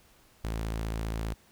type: tone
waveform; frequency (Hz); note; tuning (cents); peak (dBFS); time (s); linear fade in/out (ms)
sawtooth; 55; A1; 0; -27; 0.44-1.34; 5
effects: pink hiss -61 dBFS RMS until 1.51 s